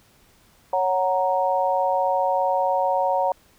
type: chord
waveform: sine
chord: F# major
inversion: second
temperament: equal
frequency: 554.4 / 740 / 932.3 Hz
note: C#5 / F#5 / A#5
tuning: 0 / 0 / 0 cents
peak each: -23 / -23 / -23 dBFS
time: 0.73-3.32 s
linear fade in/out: 2 ms
effects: pink hiss -57 dBFS RMS until 3.58 s